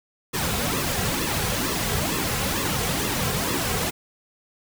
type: noise with flanger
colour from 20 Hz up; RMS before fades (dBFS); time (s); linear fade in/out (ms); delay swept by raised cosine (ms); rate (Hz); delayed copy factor
pink; -25; 0.33-3.91; 20; 1.3 to 3.4; 2.2; -0.7
effects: none